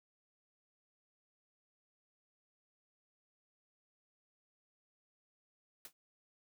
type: noise with exponential decay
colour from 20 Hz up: white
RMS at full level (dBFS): -45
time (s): 5.85-5.93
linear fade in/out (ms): 1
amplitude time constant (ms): 17
effects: none